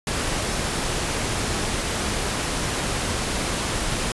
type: noise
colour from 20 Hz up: pink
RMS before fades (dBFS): -25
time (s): 0.07-4.12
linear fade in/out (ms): 2
effects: resampled to 24000 Hz